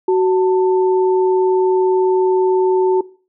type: tone pair together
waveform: sine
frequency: 373.2 / 891 Hz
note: F#4 / A5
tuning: +15 / +22 cents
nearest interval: octave + minor third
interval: 1507 cents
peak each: -11 / -21 dBFS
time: 0.08-3.01 s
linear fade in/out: 5 ms
effects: noise-tail reverb RT60 0.4 s tail -20 dB re dry